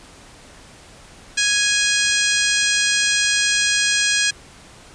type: harmonic tone with a mistuned harmonic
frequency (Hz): 830.6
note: G#5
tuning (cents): 0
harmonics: 2 / 3 / 4 / 5 / 6 / 7 / 8 / 9 / 10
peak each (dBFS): -21 / -23 / -24 / -25 / -26 / -26 / -27 / -28 / -28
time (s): 1.37-4.31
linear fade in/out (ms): 10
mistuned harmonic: 4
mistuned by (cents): -28
effects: pink hiss -44 dBFS RMS until 4.94 s + resampled to 22050 Hz